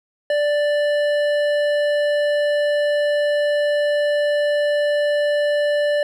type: tone with hard clipping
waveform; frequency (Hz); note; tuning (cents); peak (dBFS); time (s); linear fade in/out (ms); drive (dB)
sine; 587.3; D5; 0; -18; 0.3-6.03; 2; 11
effects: none

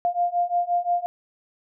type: beating tone pair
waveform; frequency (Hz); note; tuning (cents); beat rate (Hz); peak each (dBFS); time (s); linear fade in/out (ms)
sine; 698.5 / 704.2; F5 / F5; 0 / +14; 5.7; -24 / -23; 0.05-1.06; 0
effects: none

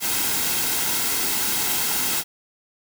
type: noise with comb filter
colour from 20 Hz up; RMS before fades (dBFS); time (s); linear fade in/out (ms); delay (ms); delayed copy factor
white; -23; 0-2.24; 50; 1.7; -0.5
effects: none

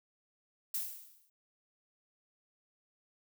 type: noise with exponential decay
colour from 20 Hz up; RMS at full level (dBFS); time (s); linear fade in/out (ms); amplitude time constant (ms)
violet; -33; 0.74-1.3; 5; 120
effects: none

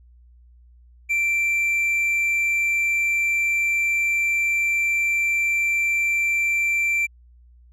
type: tone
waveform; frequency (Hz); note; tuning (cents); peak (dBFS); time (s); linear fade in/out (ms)
triangle; 2349; D7; 0; -17; 1.09-7.07; 20
effects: added 60 Hz sine -48 dBFS peak until 7.72 s + resampled to 32000 Hz

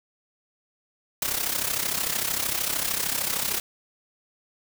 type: noise with amplitude modulation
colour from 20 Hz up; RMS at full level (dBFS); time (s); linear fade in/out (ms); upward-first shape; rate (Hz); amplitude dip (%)
white; -24; 1.22-3.6; 2; sine; 33.2; 70
effects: none

